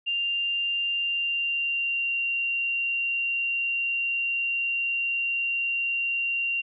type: tone with pitch glide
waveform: sine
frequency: 2790 to 2764 Hz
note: F7 to F7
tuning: -2 to -19 cents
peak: -24 dBFS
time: 0.06-6.62 s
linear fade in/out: 20 ms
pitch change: -17 cents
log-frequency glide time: 0.89-2.16 s
effects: none